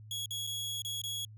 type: tone with dropouts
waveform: sawtooth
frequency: 3339 Hz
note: G#7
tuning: 9 cents sharp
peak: -32 dBFS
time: 0.11-1.25 s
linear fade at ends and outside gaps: 2 ms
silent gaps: 0.259-0.307 / 0.468-0.472 / 0.82-0.848 / 1.017-1.037 s
effects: added 107 Hz sine -48 dBFS peak until 1.37 s